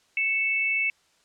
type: tone pair together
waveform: sine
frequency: 2217 / 2637 Hz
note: C#7 / E7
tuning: 0 / 0 cents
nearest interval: minor third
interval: 300 cents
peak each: -25 dBFS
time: 0.17-0.9 s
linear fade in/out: 2 ms
effects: white hiss -64 dBFS RMS until 1.24 s + low-pass 7000 Hz 12 dB/octave